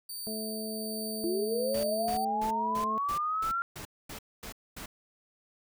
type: tone with tremolo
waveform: 15% pulse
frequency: 4597 Hz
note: D8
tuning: 38 cents flat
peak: -30 dBFS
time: 0.09-2.25 s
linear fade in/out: 5 ms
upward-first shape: triangle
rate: 1.3 Hz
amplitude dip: 30%
type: harmonic tone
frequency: 218.4 Hz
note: A3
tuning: 13 cents flat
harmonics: 1 / 2 / 3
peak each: -37 / -40 / -42 dBFS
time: 0.27-2.98 s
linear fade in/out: 0 ms
type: linear sweep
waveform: sine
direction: up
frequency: 329.6 to 1391 Hz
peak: -28 dBFS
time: 1.24-3.62 s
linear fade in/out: 0 ms
type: noise bursts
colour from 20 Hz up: pink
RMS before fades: -42 dBFS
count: 10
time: 1.74-4.86 s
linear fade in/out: 5 ms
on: 96 ms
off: 240 ms
effects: none